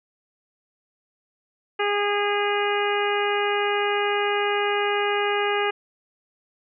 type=harmonic tone; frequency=409.7 Hz; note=G#4; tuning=24 cents flat; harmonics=1 / 2 / 3 / 4 / 5 / 6 / 7; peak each=-24 / -27 / -29 / -30 / -31 / -32 / -32 dBFS; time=1.79-5.71 s; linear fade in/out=10 ms; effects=none